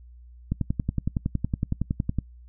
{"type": "click train", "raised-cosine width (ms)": 5, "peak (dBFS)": -12, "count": 19, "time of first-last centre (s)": [0.52, 2.187], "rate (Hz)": 10.8, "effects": ["noise-tail reverb RT60 0.1 s tail -24 dB re dry", "added 60 Hz sine -45 dBFS peak until 2.48 s"]}